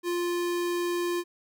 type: tone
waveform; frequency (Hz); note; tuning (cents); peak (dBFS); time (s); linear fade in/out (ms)
square; 349.4; F4; +1; -27; 0.03-1.24; 50
effects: none